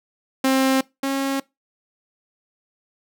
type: tone pair in turn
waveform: sawtooth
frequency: 265.2 / 272.5 Hz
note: C4 / C#4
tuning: +23 / -29 cents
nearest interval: unison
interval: 48 cents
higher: second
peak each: -12 / -17 dBFS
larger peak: first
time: 0.44-0.81 / 1.03-1.4 s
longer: neither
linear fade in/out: 5 ms
effects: noise-tail reverb RT60 0.2 s tail -22 dB re dry